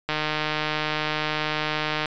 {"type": "click train", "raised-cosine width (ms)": 0.3, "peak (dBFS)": -9, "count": 302, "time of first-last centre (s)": [0.09, 2.057], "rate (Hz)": 153, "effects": ["resampled to 16000 Hz"]}